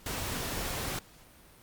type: noise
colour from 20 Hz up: pink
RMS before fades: -35 dBFS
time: 0.06-0.99 s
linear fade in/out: 2 ms
effects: pink hiss -56 dBFS RMS until 1.62 s + Opus 48 kbps